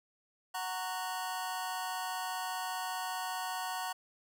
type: chord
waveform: sawtooth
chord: F# major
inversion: none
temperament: just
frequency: 740 / 925 / 1110 Hz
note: F#5 / A#5 / C#6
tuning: 0 / -14 / +2 cents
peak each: -34 / -36 / -38 dBFS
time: 0.54-3.93 s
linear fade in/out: 10 ms
effects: none